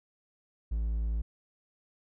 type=tone; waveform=triangle; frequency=55.3 Hz; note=A1; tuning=9 cents sharp; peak=-26 dBFS; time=0.71-1.22 s; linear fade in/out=10 ms; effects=none